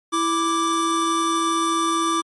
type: tone pair together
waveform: square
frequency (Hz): 331 / 1174.7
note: E4 / D6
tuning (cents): +7 / 0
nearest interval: octave + minor seventh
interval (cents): 2193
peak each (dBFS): -24 / -21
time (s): 0.12-2.22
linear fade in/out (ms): 20
effects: MP3 48 kbps